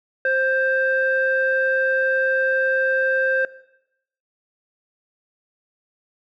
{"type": "tone with low-pass filter", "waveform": "square", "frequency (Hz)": 526, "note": "C5", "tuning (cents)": 9, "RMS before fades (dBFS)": -20, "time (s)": [0.25, 3.45], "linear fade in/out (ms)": 2, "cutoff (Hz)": 1600, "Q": 4.4, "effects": ["noise-tail reverb RT60 0.8 s tail -18 dB re dry"]}